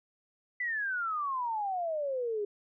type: exponential sweep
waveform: sine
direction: down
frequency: 2010 to 402.1 Hz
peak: -30 dBFS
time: 0.6-2.45 s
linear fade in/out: 5 ms
effects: none